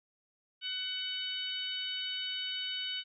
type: harmonic tone with a mistuned harmonic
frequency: 749 Hz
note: F#5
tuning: 21 cents sharp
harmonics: 2 / 3 / 4 / 5 / 6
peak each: -46 / -46 / -36 / -42 / -46 dBFS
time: 0.61-3.04 s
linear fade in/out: 50 ms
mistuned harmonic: 6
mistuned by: -42 cents
effects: none